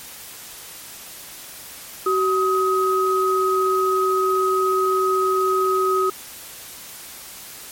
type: tone pair together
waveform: sine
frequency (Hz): 378.1 / 1262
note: F#4 / D#6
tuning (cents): +38 / +24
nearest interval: octave + major sixth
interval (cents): 2086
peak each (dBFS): -19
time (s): 2.06-6.1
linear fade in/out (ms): 5
effects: white hiss -38 dBFS RMS until 7.71 s + MP3 64 kbps